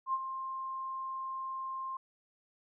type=tone with ADSR envelope; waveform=sine; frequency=1057 Hz; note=C6; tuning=17 cents sharp; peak=-27 dBFS; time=0.06-1.97 s; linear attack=74 ms; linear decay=44 ms; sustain=-9 dB; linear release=4 ms; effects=none